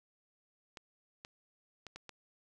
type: clicks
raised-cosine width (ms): 0.2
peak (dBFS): -29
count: 5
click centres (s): 0.772 / 1.249 / 1.867 / 1.96 / 2.093
effects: none